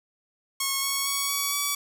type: tone with pitch steps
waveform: 5% pulse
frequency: 1093 / 1105.1 / 1117.3 / 1129.6 / 1142.1 Hz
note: C#6 / C#6 / C#6 / C#6 / D6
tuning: -25 / -6 / +13 / +32 / -49 cents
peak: -13 dBFS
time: 0.6-1.75 s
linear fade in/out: 5 ms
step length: 230 ms
effects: none